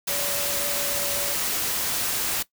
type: tone in noise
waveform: sine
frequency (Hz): 571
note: D5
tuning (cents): -49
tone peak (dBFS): -33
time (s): 0.09-1.34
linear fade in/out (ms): 10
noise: white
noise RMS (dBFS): -26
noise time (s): 0.07-2.43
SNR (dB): -10
effects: noise-tail reverb RT60 0.1 s tail -18 dB re dry